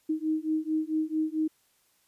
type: beating tone pair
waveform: sine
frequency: 311.1 / 315.6 Hz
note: D#4 / D#4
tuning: 0 / +25 cents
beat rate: 4.5 Hz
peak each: -29 / -29 dBFS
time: 0.09-1.48 s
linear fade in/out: 10 ms
effects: white hiss -68 dBFS RMS until 2.07 s + resampled to 32000 Hz